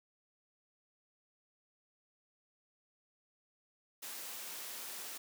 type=high-pass noise; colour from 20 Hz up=white; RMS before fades=-45 dBFS; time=4.02-5.18 s; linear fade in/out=10 ms; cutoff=260 Hz; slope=12 dB/octave; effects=none